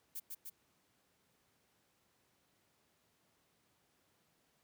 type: noise with echo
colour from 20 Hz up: violet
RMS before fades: -43 dBFS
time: 0.15-0.2 s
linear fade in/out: 10 ms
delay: 150 ms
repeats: 2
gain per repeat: -2 dB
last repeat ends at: 0.5 s
effects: pink hiss -75 dBFS RMS until 4.63 s + high-pass 100 Hz 12 dB/octave